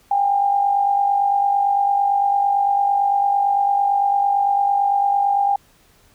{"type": "tone with amplitude modulation", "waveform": "sine", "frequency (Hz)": 802, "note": "G5", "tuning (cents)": 39, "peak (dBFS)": -12, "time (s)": [0.11, 5.56], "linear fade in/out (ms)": 5, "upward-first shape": "sine", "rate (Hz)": 48.9, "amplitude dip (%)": 55, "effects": ["pink hiss -55 dBFS RMS until 6.14 s"]}